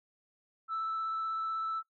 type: tone with vibrato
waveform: sine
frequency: 1318.5 Hz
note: E6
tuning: in tune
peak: -30 dBFS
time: 0.68-1.83 s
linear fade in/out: 50 ms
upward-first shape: triangle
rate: 16 Hz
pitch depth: 11 cents each way
effects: noise-tail reverb RT60 0.1 s tail -19 dB re dry + tanh soft clip ceiling -29 dBFS